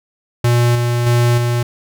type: tone with tremolo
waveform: square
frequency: 120 Hz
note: B2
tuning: 49 cents flat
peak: -11 dBFS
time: 0.44-1.63 s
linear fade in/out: 5 ms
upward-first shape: square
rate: 1.6 Hz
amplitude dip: 35%
effects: none